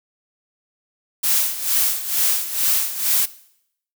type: noise with tremolo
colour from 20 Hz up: blue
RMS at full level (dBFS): -17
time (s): 1.23-3.26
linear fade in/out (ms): 10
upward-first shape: sine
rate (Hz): 2.2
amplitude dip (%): 75
effects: noise-tail reverb RT60 0.7 s tail -18 dB re dry